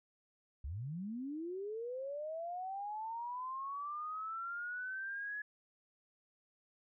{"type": "linear sweep", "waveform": "sine", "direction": "up", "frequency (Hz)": [59.7, 1700], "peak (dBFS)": -39, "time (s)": [0.64, 5.42], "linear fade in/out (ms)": 5, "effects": []}